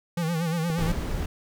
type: tone with vibrato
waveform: square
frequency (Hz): 165.9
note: E3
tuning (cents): +11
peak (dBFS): -25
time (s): 0.17-0.92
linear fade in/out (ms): 5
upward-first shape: sine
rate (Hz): 8.5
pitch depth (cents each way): 86
type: clicks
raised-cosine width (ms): 2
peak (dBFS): -21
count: 2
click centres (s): 0.701 / 0.881
type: noise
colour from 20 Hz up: brown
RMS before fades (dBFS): -28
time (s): 0.78-1.26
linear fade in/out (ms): 5
effects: none